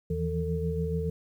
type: tone cluster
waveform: sine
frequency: 80.7 / 162.5 / 169.5 / 446.8 Hz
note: E2 / E3 / E3 / A4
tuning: -36 / -24 / +49 / +27 cents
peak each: -32 / -31 / -37 / -32 dBFS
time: 0.1-1.1 s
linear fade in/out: 5 ms
effects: 10-bit